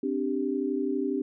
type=chord; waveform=sine; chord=C suspended second; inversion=none; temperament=equal; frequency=261.6 / 293.7 / 392 Hz; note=C4 / D4 / G4; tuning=0 / 0 / 0 cents; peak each=-30 dBFS; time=0.03-1.22 s; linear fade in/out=5 ms; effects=none